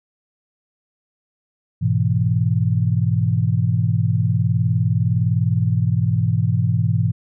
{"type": "chord", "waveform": "sine", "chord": "E major", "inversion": "first", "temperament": "equal", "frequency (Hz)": [103.83, 123.47, 164.81], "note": ["G#2", "B2", "E3"], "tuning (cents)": [0, 0, 0], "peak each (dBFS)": [-19, -19, -21], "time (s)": [1.81, 7.12], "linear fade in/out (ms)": 20, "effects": []}